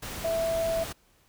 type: tone in noise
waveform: sine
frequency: 659.3 Hz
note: E5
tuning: in tune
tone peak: -25 dBFS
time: 0.24-0.84 s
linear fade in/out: 10 ms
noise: pink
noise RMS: -37 dBFS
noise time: 0.02-0.93 s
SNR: +9 dB
effects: pink hiss -64 dBFS RMS until 1.28 s